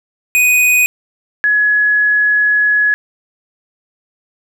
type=tone pair in turn; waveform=square / sine; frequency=2489 / 1688.5 Hz; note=D#7 / G#6; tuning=0 / +28 cents; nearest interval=perfect fifth; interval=672 cents; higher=first; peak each=-9 dBFS; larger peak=neither; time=0.35-0.86 / 1.44-2.94 s; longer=second; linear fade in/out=0 ms; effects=none